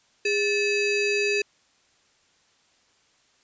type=ring-modulated tone; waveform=square; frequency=1080 Hz; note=C#6; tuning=45 cents flat; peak=-19 dBFS; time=0.25-1.42 s; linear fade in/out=5 ms; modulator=1490 Hz; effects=white hiss -63 dBFS RMS until 3.43 s + resampled to 16000 Hz